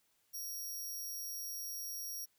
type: tone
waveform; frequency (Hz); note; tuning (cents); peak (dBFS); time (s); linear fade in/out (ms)
15% pulse; 5650; F8; +19; -35; 0.33-2.26; 20
effects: white hiss -75 dBFS RMS until 2.38 s